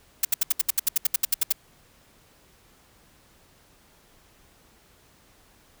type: noise bursts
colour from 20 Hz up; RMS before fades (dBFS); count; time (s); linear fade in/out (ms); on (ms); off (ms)
blue; -20; 15; 0.23-1.524; 5; 20; 71
effects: pink hiss -58 dBFS RMS until 5.8 s